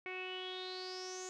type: tone with low-pass filter sweep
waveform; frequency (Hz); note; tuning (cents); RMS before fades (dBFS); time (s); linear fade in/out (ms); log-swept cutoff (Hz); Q
sawtooth; 370; F#4; 0; -44; 0.06-1.29; 0; 2300 to 6900; 9.7
effects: none